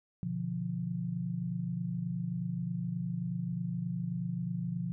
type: chord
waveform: sine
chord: B diminished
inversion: none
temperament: equal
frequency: 123.47 / 146.83 / 174.61 Hz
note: B2 / D3 / F3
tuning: 0 / 0 / 0 cents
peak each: -38 / -40 / -34 dBFS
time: 0.23-4.92 s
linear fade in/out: 0 ms
effects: none